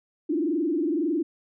sine tone with frequency modulation, 318.8 Hz, D#4, 42 cents sharp, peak -22 dBFS, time 0.29-1.23 s, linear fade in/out 10 ms, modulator 21.9 Hz, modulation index 1.6, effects none

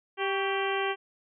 harmonic tone with a mistuned harmonic, 392 Hz, G4, in tune, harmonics 1 / 2 / 3 / 4 / 5 / 6 / 7 / 8, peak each -30 / -33 / -35 / -36 / -37 / -38 / -38 / -39 dBFS, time 0.17-0.96 s, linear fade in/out 50 ms, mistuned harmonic 3, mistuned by -64 cents, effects none

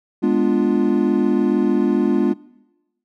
triangle chord, G# diminished seventh, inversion none, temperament equal, 207.7 / 246.9 / 293.7 / 349.2 Hz, G#3 / B3 / D4 / F4, 0 / 0 / 0 / 0 cents, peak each -18 dBFS, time 0.22-2.34 s, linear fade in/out 20 ms, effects noise-tail reverb RT60 1.0 s tail -22 dB re dry

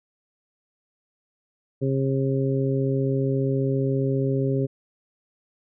harmonic tone, 134.8 Hz, C#3, 48 cents flat, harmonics 1 / 2 / 3 / 4, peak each -23 / -27 / -26 / -32 dBFS, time 1.81-4.67 s, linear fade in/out 20 ms, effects none

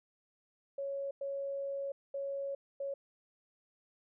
sine tone bursts at uneven times, 554.4 Hz, C#5, in tune, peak -35 dBFS, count 4, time 0.78-1.11 / 1.21-1.92 / 2.14-2.55 / 2.8-2.94 s, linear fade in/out 5 ms, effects none

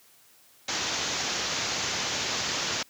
white low-pass noise, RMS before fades -30 dBFS, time 0.68-2.83 s, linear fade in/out 5 ms, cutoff 6900 Hz, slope 96 dB/octave, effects white hiss -58 dBFS RMS until 2.89 s + high-pass 80 Hz 12 dB/octave

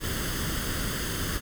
pink noise with comb filter, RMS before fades -30 dBFS, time 0-1.41 s, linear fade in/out 50 ms, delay 0.62 ms, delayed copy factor +0.65, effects none

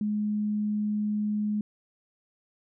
sine tone, 210 Hz, G#3, 19 cents sharp, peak -25 dBFS, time 0.01-1.61 s, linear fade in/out 2 ms, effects none

